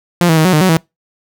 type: tone with pitch steps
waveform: sawtooth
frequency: 174.6 / 161.3 / 157.5 / 184.5 / 152.7 / 186.7 / 162.5 Hz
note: F3 / E3 / D#3 / F#3 / D#3 / F#3 / E3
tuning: 0 / -37 / +21 / -5 / -32 / +16 / -24 cents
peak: -4 dBFS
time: 0.21-0.77 s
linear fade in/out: 0 ms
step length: 80 ms
effects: noise-tail reverb RT60 0.2 s tail -25 dB re dry